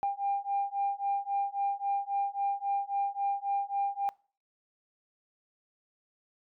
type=beating tone pair; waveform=sine; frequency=797 / 800.7 Hz; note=G5 / G5; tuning=+28 / +37 cents; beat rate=3.7 Hz; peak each=-31 dBFS; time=0.03-4.09 s; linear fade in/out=0 ms; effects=noise-tail reverb RT60 0.4 s tail -24 dB re dry + tanh soft clip ceiling -22 dBFS